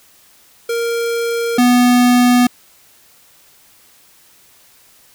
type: tone pair in turn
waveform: square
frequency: 466.2 / 245.8 Hz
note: A#4 / B3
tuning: 0 / -8 cents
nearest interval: major seventh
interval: 1108 cents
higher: first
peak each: -17 / -9 dBFS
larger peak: second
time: 0.69-1.58 / 1.58-2.47 s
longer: neither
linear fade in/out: 5 ms
effects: white hiss -49 dBFS RMS until 5.14 s